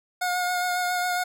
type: tone with vibrato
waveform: 25% pulse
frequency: 720 Hz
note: F#5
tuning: 47 cents flat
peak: -20 dBFS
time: 0.21-1.24 s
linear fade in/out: 10 ms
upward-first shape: sine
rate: 7.3 Hz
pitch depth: 18 cents each way
effects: none